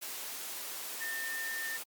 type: tone in noise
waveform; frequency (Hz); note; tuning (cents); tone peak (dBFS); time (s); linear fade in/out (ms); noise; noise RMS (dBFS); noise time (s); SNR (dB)
sine; 1808; A6; +47; -36; 1-1.78; 20; white; -41; 0.01-1.84; +2
effects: high-pass 300 Hz 12 dB/octave + Opus 48 kbps